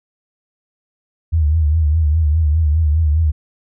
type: tone with vibrato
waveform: sine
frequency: 77.78 Hz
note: D#2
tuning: in tune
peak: -11 dBFS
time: 1.32-3.32 s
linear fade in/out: 20 ms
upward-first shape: triangle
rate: 4.9 Hz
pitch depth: 120 cents each way
effects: none